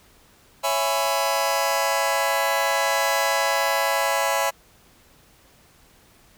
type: chord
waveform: sawtooth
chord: C# minor seventh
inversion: none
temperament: just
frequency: 554.4 / 665.2 / 831.5 / 997.9 Hz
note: C#5 / E5 / G#5 / B5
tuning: 0 / +16 / +2 / +18 cents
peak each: -22 dBFS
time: 0.63-4.51 s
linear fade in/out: 20 ms
effects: pink hiss -55 dBFS RMS until 6.37 s